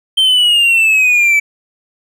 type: exponential sweep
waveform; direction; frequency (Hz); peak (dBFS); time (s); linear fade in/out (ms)
triangle; down; 3136 to 2295; -6; 0.17-1.4; 10
effects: none